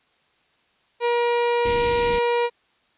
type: tone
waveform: 30% pulse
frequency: 476.6 Hz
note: A#4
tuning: 38 cents sharp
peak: -16 dBFS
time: 1-2.5 s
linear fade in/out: 50 ms
type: band-stop noise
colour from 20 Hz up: pink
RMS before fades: -30 dBFS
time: 1.65-2.19 s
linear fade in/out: 5 ms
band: 400 to 2000 Hz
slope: 48 dB/octave
effects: white hiss -63 dBFS RMS until 2.97 s + resampled to 8000 Hz